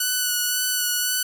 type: tone with vibrato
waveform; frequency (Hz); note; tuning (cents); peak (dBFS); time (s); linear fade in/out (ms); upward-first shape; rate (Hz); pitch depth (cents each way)
5% pulse; 1480; F#6; 0; -10; 0-1.23; 5; sine; 1.9; 17
effects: none